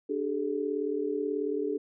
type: chord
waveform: sine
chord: D suspended fourth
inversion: none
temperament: equal with one note detuned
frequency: 293.7 / 392 / 430.4 Hz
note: D4 / G4 / A4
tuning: 0 / 0 / -38 cents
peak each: -33 / -33 / -31 dBFS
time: 0.09-1.78 s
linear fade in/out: 10 ms
effects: none